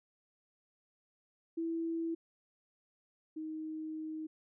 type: tone pair in turn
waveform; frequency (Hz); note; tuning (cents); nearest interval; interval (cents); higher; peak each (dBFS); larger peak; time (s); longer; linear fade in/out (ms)
sine; 330 / 313.7; E4 / D#4; +2 / +14; minor second; 88; first; -33 / -38; first; 1.57-2.15 / 3.36-4.27; second; 10
effects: none